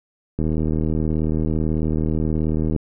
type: click train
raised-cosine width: 3 ms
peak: -10 dBFS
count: 187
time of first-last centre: 0.39-2.762 s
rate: 78.4 Hz
effects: none